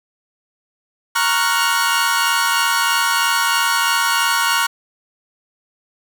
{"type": "chord", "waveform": "sawtooth", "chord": "Gb major seventh", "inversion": "first", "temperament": "equal", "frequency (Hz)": [932.3, 1108.7, 1396.9, 1480], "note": ["Bb5", "Db6", "F6", "Gb6"], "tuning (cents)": [0, 0, 0, 0], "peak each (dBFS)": -17, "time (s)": [1.15, 4.67], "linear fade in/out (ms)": 10, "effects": []}